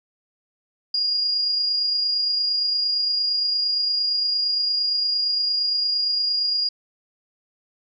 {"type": "tone with amplitude modulation", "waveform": "sine", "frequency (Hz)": 4847, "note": "D#8", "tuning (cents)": -46, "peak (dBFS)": -18, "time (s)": [0.94, 6.69], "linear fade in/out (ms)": 5, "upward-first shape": "sine", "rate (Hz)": 28.7, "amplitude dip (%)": 30, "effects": []}